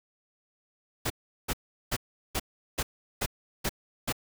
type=noise bursts; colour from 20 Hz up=pink; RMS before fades=-29 dBFS; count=8; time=1.05-4.126 s; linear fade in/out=10 ms; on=52 ms; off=380 ms; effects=none